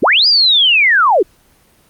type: linear two-way sweep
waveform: sine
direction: up then down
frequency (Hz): 123.47 to 4978 to 316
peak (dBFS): -7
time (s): 0.02-1.23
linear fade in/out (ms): 10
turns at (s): 0.27
effects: pink hiss -51 dBFS RMS until 1.89 s + Opus 24 kbps